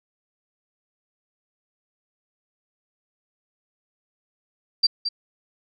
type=tone with echo; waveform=sine; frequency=4699 Hz; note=D8; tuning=in tune; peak=-13 dBFS; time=4.83-4.87 s; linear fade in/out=10 ms; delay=220 ms; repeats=1; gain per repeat=-9 dB; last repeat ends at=5.09 s; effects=none